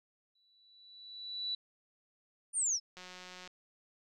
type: tone with exponential growth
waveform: sine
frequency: 3951 Hz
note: B7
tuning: in tune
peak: -32 dBFS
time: 0.35-1.55 s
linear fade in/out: 5 ms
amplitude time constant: 260 ms
type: linear sweep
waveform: sine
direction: down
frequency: 9397 to 5090 Hz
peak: -29 dBFS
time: 2.53-2.8 s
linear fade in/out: 50 ms
type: click train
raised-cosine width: 0.2 ms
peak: -32 dBFS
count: 93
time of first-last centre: 2.97-3.475 s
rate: 182 Hz
effects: none